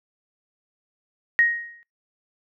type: tone with exponential decay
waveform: sine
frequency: 1876 Hz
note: A#6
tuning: 11 cents sharp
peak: -12 dBFS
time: 1.39-1.83 s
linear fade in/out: 0 ms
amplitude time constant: 95 ms
effects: noise-tail reverb RT60 0.2 s tail -25 dB re dry